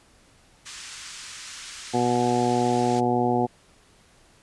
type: band-pass noise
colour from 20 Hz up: white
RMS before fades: -40 dBFS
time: 0.65-3.01 s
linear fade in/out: 20 ms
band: 1200 to 7800 Hz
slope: 24 dB/octave
type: harmonic tone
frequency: 121.8 Hz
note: B2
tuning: 24 cents flat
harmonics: 1 / 2 / 3 / 4 / 5 / 6 / 7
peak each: -30 / -25 / -26 / -29 / -36 / -25 / -29 dBFS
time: 1.93-3.47 s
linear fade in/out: 20 ms
effects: pink hiss -57 dBFS RMS until 4.42 s + resampled to 24000 Hz